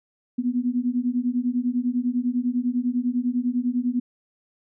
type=beating tone pair; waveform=sine; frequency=241.1 / 251.1 Hz; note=B3 / B3; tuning=-41 / +29 cents; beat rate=10 Hz; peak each=-24 dBFS; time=0.38-4 s; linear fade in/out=10 ms; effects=none